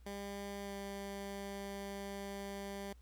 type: tone with pitch glide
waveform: 15% pulse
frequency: 200.3 to 198.69 Hz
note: G3 to G3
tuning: +38 to +24 cents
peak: -36 dBFS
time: 0.06-2.93 s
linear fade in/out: 5 ms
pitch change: -14 cents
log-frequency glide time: 0.63-0.72 s
effects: added 60 Hz sine -56 dBFS peak until 3.01 s + pink hiss -73 dBFS RMS until 3.01 s